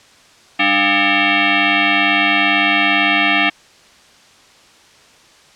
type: tone with frequency modulation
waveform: sine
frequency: 200.6 Hz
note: G3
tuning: 40 cents sharp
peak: -11 dBFS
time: 0.59-3.5 s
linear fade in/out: 10 ms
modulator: 499 Hz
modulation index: 5.9
effects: white hiss -47 dBFS RMS until 5.55 s + low-pass 6000 Hz 12 dB/octave